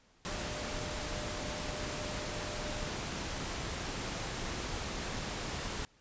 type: tone in noise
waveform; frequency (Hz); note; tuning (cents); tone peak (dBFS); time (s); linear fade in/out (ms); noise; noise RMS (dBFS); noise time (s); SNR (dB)
sine; 602; D5; +43; -45; 0.29-2.89; 0; pink; -38; 0.25-5.85; -10
effects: pink hiss -66 dBFS RMS until 6 s + resampled to 16000 Hz